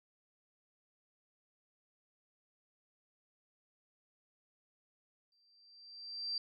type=tone with exponential growth; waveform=sine; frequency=4699 Hz; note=D8; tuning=in tune; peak=-33 dBFS; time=5.32-6.38 s; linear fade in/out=2 ms; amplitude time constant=230 ms; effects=none